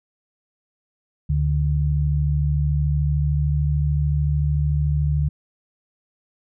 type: tone pair together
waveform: sine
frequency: 73.34 / 146.83 Hz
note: D2 / D3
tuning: -2 / 0 cents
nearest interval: octave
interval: 1202 cents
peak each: -20 dBFS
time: 1.29-5.29 s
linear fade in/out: 10 ms
effects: none